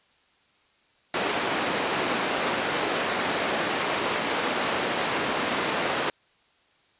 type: band-pass noise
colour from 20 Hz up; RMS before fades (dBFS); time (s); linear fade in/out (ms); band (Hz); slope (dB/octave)
pink; -27; 1.14-6.1; 2; 310 to 3300; 12
effects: white hiss -63 dBFS RMS until 6.99 s + resampled to 8000 Hz